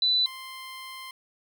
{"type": "tone pair in turn", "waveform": ["sine", "15% pulse"], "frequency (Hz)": [3987, 1046.6], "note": ["B7", "C6"], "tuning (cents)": [16, 0], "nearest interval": "octave + major seventh", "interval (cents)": 2316, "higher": "first", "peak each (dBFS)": [-20, -32], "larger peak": "first", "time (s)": [[0.02, 0.26], [0.26, 1.11]], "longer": "second", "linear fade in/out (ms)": 2, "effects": []}